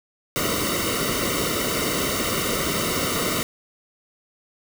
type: noise with comb filter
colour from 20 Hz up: pink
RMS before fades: -24 dBFS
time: 0.36-3.43 s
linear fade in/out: 0 ms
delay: 1.2 ms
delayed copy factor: -0.9
effects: none